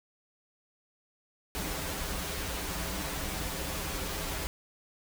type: noise with comb filter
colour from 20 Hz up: pink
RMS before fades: -35 dBFS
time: 1.55-4.47 s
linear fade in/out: 0 ms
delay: 8.5 ms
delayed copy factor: -0.8
effects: none